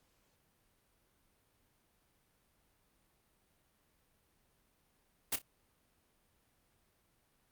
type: noise with echo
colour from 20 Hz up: white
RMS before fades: -33 dBFS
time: 5.32-5.36 s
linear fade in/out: 5 ms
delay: 30 ms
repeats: 2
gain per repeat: -13 dB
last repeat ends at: 5.42 s
effects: pink hiss -74 dBFS RMS until 7.51 s + Opus 48 kbps